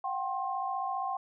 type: tone cluster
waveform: sine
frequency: 720 / 775 / 1063 Hz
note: F#5 / G5 / C6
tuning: -47 / -20 / +27 cents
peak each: -39 / -33 / -35 dBFS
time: 0.04-1.17 s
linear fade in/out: 5 ms
effects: none